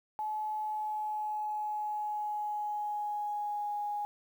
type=tone with pitch glide; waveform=sine; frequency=856 to 828.3 Hz; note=A5 to G#5; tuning=-48 to -5 cents; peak=-32 dBFS; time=0.19-4.05 s; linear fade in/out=0 ms; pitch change=-57 cents; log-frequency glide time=0.58-3.74 s; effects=10-bit